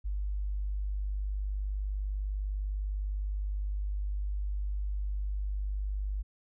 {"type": "tone", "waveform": "sine", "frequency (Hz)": 49.89, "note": "G1", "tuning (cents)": 31, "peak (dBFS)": -30, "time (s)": [0.04, 6.23], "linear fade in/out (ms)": 20, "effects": []}